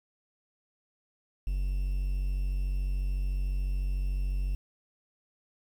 triangle tone with quantisation, 46.92 Hz, F#1, 25 cents sharp, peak -25 dBFS, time 1.47-4.55 s, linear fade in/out 0 ms, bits 9, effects none

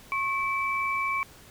sine tone pair together, 1090.6 / 2311 Hz, C#6 / D7, -29 / -28 cents, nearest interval octave + minor second, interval 1301 cents, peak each -28 dBFS, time 0.12-1.23 s, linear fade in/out 0 ms, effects pink hiss -51 dBFS RMS until 1.5 s

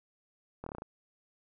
slowing click train, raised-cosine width 1 ms, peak -27 dBFS, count 7, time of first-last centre 0.64-0.821 s, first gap 24 ms, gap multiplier 1.09, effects none

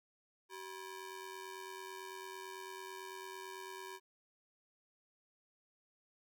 sawtooth ring-modulated tone, 673 Hz, E5, 36 cents sharp, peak -39 dBFS, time 0.49-4 s, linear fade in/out 50 ms, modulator 292 Hz, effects none

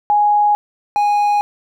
sine / triangle tone pair in turn, 830.6 / 825.8 Hz, G#5 / G#5, 0 / -10 cents, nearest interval unison, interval 10 cents, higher first, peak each -10 dBFS, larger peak neither, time 0.1-0.55 / 0.96-1.41 s, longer neither, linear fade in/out 0 ms, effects none

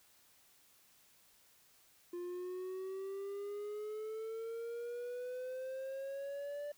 triangle exponential sweep, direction up, 349.2 to 587.3 Hz, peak -38 dBFS, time 2.13-6.72 s, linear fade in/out 5 ms, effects white hiss -67 dBFS RMS until 6.77 s

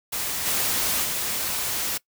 white noise with level steps, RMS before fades -28 / -24 / -27 dBFS, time 0.12-1.98 s, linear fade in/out 10 ms, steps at 0.45 / 1.03 s, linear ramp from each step 20 ms, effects noise-tail reverb RT60 0.1 s tail -21 dB re dry

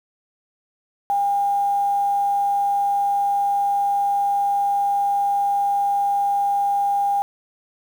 sine tone with quantisation, 805 Hz, G5, 46 cents sharp, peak -17 dBFS, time 1.1-7.22 s, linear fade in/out 0 ms, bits 7, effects none

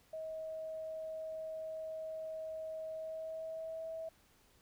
sine tone with pitch glide, 636 to 648.2 Hz, D#5 to E5, +38 to -29 cents, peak -40 dBFS, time 0.13-4.09 s, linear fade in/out 5 ms, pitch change +33 cents, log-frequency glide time 2.89-3.85 s, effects pink hiss -68 dBFS RMS until 4.61 s

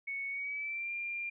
sine tone with pitch glide, 2217 to 2390 Hz, C#7 to D7, 0 to +30 cents, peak -35 dBFS, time 0.07-1.3 s, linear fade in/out 10 ms, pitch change +130 cents, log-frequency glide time 0.29-0.92 s, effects none

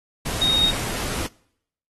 sine tone in noise, 3733 Hz, A#7, 2 cents sharp, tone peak -17 dBFS, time 0.41-0.71 s, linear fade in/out 10 ms, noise pink, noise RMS -28 dBFS, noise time 0.25-1.27 s, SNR +8 dB, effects noise-tail reverb RT60 0.7 s tail -24 dB re dry + AAC 32 kbps

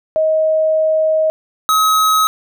sine / square tone pair in turn, 630 / 1275.4 Hz, D#5 / D#6, +21 / +42 cents, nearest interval octave, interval 1221 cents, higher second, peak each -11 dBFS, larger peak neither, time 0.16-1.3 / 1.69-2.27 s, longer first, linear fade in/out 0 ms, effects none

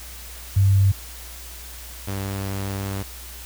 sine / sawtooth tone pair in turn, 98 / 98 Hz, G2 / G2, 0 / 0 cents, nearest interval unison, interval 0 cents, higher neither, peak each -13 / -22 dBFS, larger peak first, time 0.56-0.92 / 2.07-3.03 s, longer second, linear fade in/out 10 ms, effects added 60 Hz sine -39 dBFS peak until 3.45 s + white hiss -40 dBFS RMS until 3.45 s

